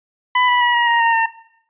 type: tone with pitch steps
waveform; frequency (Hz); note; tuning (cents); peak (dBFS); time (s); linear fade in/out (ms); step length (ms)
25% pulse; 998 / 982.6 / 967.4 / 952.4 / 937.6 / 923.1 / 908.8; B5 / B5 / B5 / A#5 / A#5 / A#5 / A#5; +18 / -9 / -36 / +37 / +10 / -17 / -44; -9; 0.35-1.26; 5; 130
effects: noise-tail reverb RT60 0.7 s tail -18 dB re dry + resampled to 8000 Hz